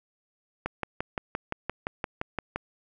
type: click train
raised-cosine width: 0.5 ms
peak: -14 dBFS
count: 12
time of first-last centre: 0.66-2.56 s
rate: 5.79 Hz
effects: none